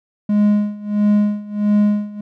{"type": "tone with tremolo", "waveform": "triangle", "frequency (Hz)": 207.7, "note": "G#3", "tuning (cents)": 0, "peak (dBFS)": -8, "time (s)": [0.29, 2.21], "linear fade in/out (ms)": 5, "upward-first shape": "sine", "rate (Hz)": 1.5, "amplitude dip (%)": 90, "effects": []}